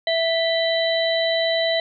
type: harmonic tone with a mistuned harmonic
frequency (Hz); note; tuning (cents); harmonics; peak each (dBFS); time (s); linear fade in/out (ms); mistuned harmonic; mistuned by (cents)
659.3; E5; 0; 1 / 3 / 5 / 6; -20 / -26 / -29 / -25; 0.07-1.8; 2; 5; -110
effects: none